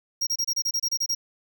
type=tone bursts; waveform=square; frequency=5610 Hz; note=F8; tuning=7 cents sharp; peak=-23 dBFS; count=11; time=0.21-1.15 s; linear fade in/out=10 ms; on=60 ms; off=28 ms; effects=none